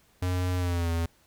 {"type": "tone with pitch glide", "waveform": "square", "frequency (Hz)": [90.6, 83.56], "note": ["F#2", "E2"], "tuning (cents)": [-36, 24], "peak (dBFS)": -26, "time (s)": [0.22, 1.06], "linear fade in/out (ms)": 5, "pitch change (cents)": -140, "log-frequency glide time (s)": [0.57, 0.9], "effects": ["pink hiss -63 dBFS RMS until 1.26 s"]}